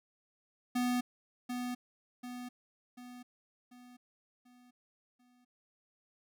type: tone with echo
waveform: square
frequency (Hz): 246.9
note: B3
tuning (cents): 0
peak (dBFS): -30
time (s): 0.75-1.01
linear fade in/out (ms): 10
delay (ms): 740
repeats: 6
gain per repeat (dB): -6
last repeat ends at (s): 5.45
effects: none